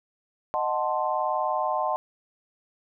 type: chord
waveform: sine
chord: D# diminished seventh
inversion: none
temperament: equal with one note detuned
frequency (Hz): 619.4 / 740 / 880 / 1046.5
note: D#5 / F#5 / A5 / C6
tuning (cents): -8 / 0 / 0 / 0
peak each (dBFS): -29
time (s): 0.54-1.96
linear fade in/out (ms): 0
effects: none